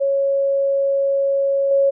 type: tone with level steps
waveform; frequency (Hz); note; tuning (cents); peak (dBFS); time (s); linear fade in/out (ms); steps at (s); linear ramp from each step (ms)
sine; 552; C#5; -7; -15 / -12; 0-1.91; 20; 1.71; 2
effects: none